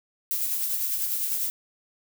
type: noise with tremolo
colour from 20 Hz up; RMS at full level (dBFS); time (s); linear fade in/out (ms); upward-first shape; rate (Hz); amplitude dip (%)
violet; -26; 0.31-1.5; 0; sine; 10; 35
effects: none